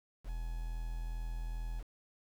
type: tone with quantisation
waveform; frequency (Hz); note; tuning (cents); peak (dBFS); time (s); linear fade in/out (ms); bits
triangle; 41.2; E1; 0; -34; 0.24-1.84; 50; 9
effects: none